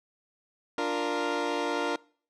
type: chord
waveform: 20% pulse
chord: Bb major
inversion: first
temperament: equal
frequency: 293.7 / 349.2 / 466.2 Hz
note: D4 / F4 / Bb4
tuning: 0 / 0 / 0 cents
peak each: -27 / -28 / -26 dBFS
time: 0.78-1.96 s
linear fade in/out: 2 ms
effects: noise-tail reverb RT60 0.5 s tail -24 dB re dry + low-pass 5000 Hz 12 dB/octave